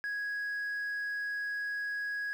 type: tone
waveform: sine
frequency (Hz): 1661.2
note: G#6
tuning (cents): 0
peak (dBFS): -30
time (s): 0.04-2.33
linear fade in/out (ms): 0
effects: tanh soft clip ceiling -32 dBFS + 10-bit